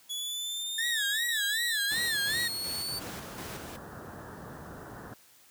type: linear sweep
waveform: sawtooth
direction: up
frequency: 3385 to 4512 Hz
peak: -30 dBFS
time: 0.09-3 s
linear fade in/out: 20 ms
type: tone with vibrato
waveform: 30% pulse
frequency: 1760 Hz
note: A6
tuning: in tune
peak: -26 dBFS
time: 0.78-2.48 s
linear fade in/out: 5 ms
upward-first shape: sine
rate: 2.6 Hz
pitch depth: 150 cents each way
type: noise with tremolo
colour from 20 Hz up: pink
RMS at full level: -41 dBFS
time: 1.9-3.77 s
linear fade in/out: 20 ms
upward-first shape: square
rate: 2.7 Hz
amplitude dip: 40%
type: low-pass noise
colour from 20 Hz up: pink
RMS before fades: -43 dBFS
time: 2.88-5.14 s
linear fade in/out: 5 ms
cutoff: 1800 Hz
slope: 96 dB/octave
effects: white hiss -59 dBFS RMS until 5.5 s + high-pass 80 Hz 12 dB/octave